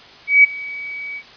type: tone with ADSR envelope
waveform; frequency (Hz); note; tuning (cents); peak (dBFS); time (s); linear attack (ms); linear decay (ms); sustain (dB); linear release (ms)
sine; 2272; C#7; +42; -4; 0.27-1.23; 170; 12; -22; 64
effects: white hiss -42 dBFS RMS until 1.36 s + resampled to 11025 Hz